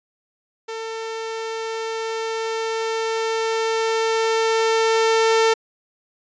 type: tone with level ramp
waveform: sawtooth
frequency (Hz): 448.6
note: A4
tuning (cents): +34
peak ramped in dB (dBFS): -24 to -10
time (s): 0.68-5.54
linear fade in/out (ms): 10
effects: resampled to 16000 Hz